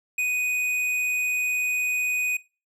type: tone with hard clipping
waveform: sine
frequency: 2489 Hz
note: D#7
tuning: in tune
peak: -24 dBFS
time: 0.18-2.37 s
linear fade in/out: 5 ms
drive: 9 dB
effects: noise-tail reverb RT60 0.3 s tail -20 dB re dry